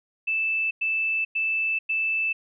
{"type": "tone bursts", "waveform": "sine", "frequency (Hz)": 2637, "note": "E7", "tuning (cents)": 0, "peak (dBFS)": -22, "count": 4, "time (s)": [0.27, 2.33], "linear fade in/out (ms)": 10, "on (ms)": 440, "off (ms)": 100, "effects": []}